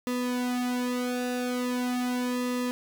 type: tone with flanger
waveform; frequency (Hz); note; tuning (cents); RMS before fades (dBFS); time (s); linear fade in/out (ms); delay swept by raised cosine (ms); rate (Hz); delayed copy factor
sawtooth; 248; B3; +7; -29; 0.07-2.71; 0; 1.3 to 3.1; 0.41; -0.9
effects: none